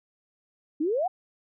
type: exponential sweep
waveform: sine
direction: up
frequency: 286.2 to 784 Hz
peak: -23 dBFS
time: 0.8-1.08 s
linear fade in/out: 10 ms
effects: none